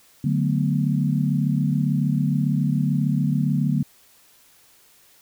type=chord; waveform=sine; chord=B minor seventh; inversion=first; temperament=equal; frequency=146.83 / 185 / 220 / 246.9 Hz; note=D3 / F#3 / A3 / B3; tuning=0 / 0 / 0 / 0 cents; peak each=-21 / -25 / -26 / -26 dBFS; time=0.24-3.83 s; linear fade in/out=5 ms; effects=white hiss -55 dBFS RMS until 5.21 s